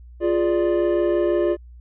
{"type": "chord", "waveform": "triangle", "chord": "D diminished", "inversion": "first", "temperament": "equal", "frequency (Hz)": [349.2, 415.3, 587.3], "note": ["F4", "Ab4", "D5"], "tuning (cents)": [0, 0, 0], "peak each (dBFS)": [-17, -23, -21], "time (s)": [0.2, 1.57], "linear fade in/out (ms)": 50, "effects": ["added 60 Hz sine -40 dBFS peak until 1.8 s", "resampled to 8000 Hz"]}